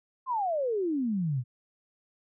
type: exponential sweep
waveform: sine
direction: down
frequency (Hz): 1081 to 116.54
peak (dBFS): -26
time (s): 0.26-1.44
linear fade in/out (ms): 50
effects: none